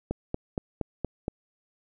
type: click train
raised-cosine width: 2 ms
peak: -15 dBFS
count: 6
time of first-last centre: 0.11-1.281 s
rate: 4.27 Hz
effects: none